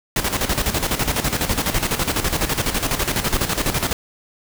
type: noise with tremolo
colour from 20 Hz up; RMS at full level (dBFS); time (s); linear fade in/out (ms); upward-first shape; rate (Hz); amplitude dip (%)
pink; -19; 0.16-3.93; 2; square; 12; 65
effects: none